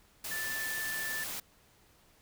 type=tone in noise; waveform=sine; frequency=1760 Hz; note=A6; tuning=in tune; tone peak=-35 dBFS; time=0.31-1.24 s; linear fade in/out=5 ms; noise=white; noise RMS=-39 dBFS; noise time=0.24-1.4 s; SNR=+1 dB; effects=pink hiss -64 dBFS RMS until 2.21 s